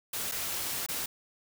white noise with dropouts, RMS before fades -34 dBFS, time 0.13-1.06 s, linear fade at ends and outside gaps 5 ms, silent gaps 0.315-0.319 / 0.864-0.886 s, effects none

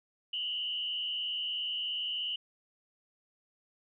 sine tone with frequency modulation, 2951 Hz, F#7, 5 cents flat, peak -32 dBFS, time 0.33-2.36 s, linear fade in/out 5 ms, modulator 80.4 Hz, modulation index 1.5, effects none

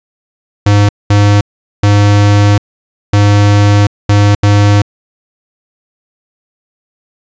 square tone bursts at uneven times, 102.5 Hz, G#2, 22 cents flat, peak -5 dBFS, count 6, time 0.66-0.89 / 1.1-1.41 / 1.83-2.58 / 3.13-3.87 / 4.09-4.35 / 4.43-4.82 s, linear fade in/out 5 ms, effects resampled to 16000 Hz

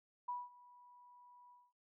sine tone with ADSR envelope, 980 Hz, B5, 14 cents flat, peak -37 dBFS, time 0.28-1.73 s, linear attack 9 ms, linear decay 200 ms, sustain -22 dB, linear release 220 ms, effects none

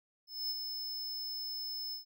square tone with ADSR envelope, 5230 Hz, E8, 15 cents flat, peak -33 dBFS, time 0.27-2.05 s, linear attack 230 ms, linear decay 33 ms, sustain -5 dB, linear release 120 ms, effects none

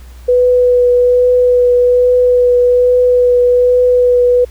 sine tone with vibrato, 493.9 Hz, B4, in tune, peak -6 dBFS, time 0.28-4.45 s, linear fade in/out 10 ms, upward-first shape triangle, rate 1.2 Hz, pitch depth 13 cents each way, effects added 61 Hz sine -31 dBFS peak until 4.5 s + pink hiss -45 dBFS RMS until 4.5 s

